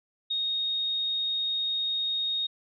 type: tone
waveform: sine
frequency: 3725 Hz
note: A#7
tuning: 2 cents flat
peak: -26 dBFS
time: 0.3-2.47 s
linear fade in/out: 10 ms
effects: none